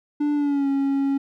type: tone with pitch glide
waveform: triangle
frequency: 293.7 to 275.6 Hz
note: D4 to C#4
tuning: 0 to -10 cents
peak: -17 dBFS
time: 0.2-1.18 s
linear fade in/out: 10 ms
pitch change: -110 cents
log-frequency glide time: 0.34-0.68 s
effects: none